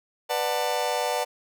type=chord; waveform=40% pulse; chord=B minor seventh; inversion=none; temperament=just; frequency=493.9 / 592.7 / 740.8 / 889 Hz; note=B4 / D5 / F#5 / A5; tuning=0 / +16 / +2 / +18 cents; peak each=-29 dBFS; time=0.29-1.25 s; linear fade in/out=20 ms; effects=none